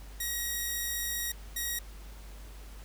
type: tone bursts at uneven times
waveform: 5% pulse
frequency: 1895 Hz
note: A#6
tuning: 28 cents sharp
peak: -21 dBFS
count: 2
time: 0.2-1.32 / 1.56-1.79 s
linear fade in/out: 5 ms
effects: added 50 Hz sine -44 dBFS peak until 2.84 s + pink hiss -54 dBFS RMS until 2.84 s